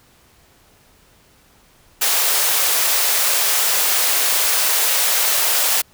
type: high-pass noise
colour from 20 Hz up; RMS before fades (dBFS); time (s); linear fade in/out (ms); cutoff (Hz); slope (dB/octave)
white; -17; 2.01-5.82; 10; 450; 24
effects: pink hiss -53 dBFS RMS until 5.93 s